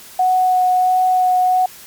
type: tone with vibrato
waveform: sine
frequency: 737 Hz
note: F#5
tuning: 7 cents flat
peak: -11 dBFS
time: 0.19-1.66 s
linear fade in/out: 5 ms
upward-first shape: sine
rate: 1.5 Hz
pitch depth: 9 cents each way
effects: white hiss -39 dBFS RMS until 1.86 s + MP3 96 kbps